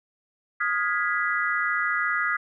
sine chord, F half-diminished seventh, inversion third, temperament equal with one note detuned, 1244.5 / 1418.9 / 1661.2 / 1975.5 Hz, Eb6 / F6 / Ab6 / Cb7, 0 / +27 / 0 / 0 cents, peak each -28 dBFS, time 0.6-2.37 s, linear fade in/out 10 ms, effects none

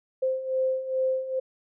sine beating tone pair, 520 / 522.4 Hz, C5 / C5, -11 / -3 cents, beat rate 2.4 Hz, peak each -30 / -25 dBFS, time 0.22-1.4 s, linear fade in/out 10 ms, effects none

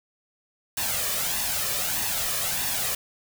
white noise with flanger, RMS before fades -27 dBFS, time 0.77-2.95 s, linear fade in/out 5 ms, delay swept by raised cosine 1.1 to 1.71 ms, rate 1.6 Hz, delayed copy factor +0.6, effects none

